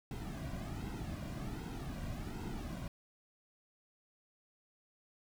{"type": "noise with flanger", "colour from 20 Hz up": "brown", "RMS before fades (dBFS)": -42, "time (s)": [0.11, 2.88], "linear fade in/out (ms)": 2, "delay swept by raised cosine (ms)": [1.7, 2.32], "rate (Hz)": 1.3, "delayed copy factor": -0.7, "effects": []}